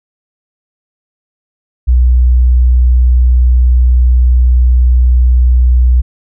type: tone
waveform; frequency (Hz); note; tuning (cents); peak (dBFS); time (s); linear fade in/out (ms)
sine; 61.74; B1; 0; -4; 1.87-6.02; 20
effects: none